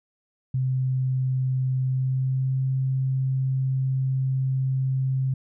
sine tone with pitch glide, 130 to 132.12 Hz, C3 to C3, -11 to +17 cents, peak -21 dBFS, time 0.54-5.34 s, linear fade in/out 5 ms, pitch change +28 cents, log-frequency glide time 1.83-2.64 s, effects none

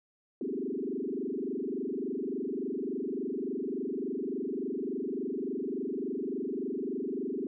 sine tone with frequency modulation, 323.6 Hz, E4, 32 cents flat, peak -31 dBFS, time 0.41-7.47 s, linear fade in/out 2 ms, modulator 23.5 Hz, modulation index 4, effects none

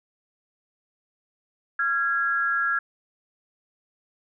sine tone pair together, 1375.7 / 1656 Hz, F6 / G#6, -26 / -5 cents, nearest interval minor third, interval 321 cents, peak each -24 dBFS, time 1.79-2.79 s, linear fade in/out 5 ms, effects none

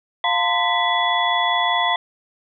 sine tone cluster, 701 / 901 / 1026 / 1975 / 3401 Hz, F5 / A5 / C6 / B6 / G#7, +6 / +41 / -34 / 0 / +40 cents, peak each -23 dBFS, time 0.24-1.96 s, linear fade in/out 2 ms, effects none

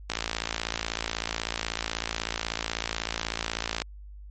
click train, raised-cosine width 0.2 ms, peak -10 dBFS, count 210, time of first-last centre 0.1-3.819 s, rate 56.2 Hz, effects added 50 Hz sine -41 dBFS peak until 4.3 s + MP3 32 kbps

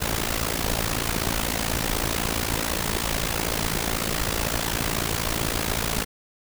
pink noise with amplitude modulation, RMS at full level -22 dBFS, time 0-6.05 s, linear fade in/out 20 ms, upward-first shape sine, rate 56 Hz, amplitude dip 85%, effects none

